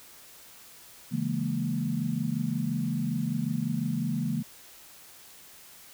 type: chord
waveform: sine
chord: A# half-diminished seventh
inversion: first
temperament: equal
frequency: 138.59 / 164.81 / 207.7 / 233.1 Hz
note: C#3 / E3 / G#3 / A#3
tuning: 0 / 0 / 0 / 0 cents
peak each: -33 / -32 / -33 / -31 dBFS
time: 1.11-4.43 s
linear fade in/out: 20 ms
effects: white hiss -51 dBFS RMS until 5.93 s